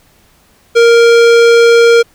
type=tone with hard clipping; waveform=sine; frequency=466.7 Hz; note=A#4; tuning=2 cents sharp; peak=-5 dBFS; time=0.75-2.03 s; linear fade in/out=20 ms; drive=18 dB; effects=pink hiss -49 dBFS RMS until 2.14 s